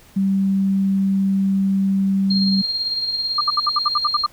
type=tone; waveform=sine; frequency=194.3 Hz; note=G3; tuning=15 cents flat; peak=-15 dBFS; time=0.16-2.62 s; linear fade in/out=10 ms
type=tone with tremolo; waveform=sine; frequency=4216 Hz; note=C8; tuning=12 cents sharp; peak=-18 dBFS; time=2.3-4.26 s; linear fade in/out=10 ms; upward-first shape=sine; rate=18 Hz; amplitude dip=45%
type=tone bursts; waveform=sine; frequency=1192 Hz; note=D6; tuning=25 cents sharp; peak=-14 dBFS; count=10; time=3.38-4.264 s; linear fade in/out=5 ms; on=29 ms; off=66 ms
effects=pink hiss -49 dBFS RMS until 4.32 s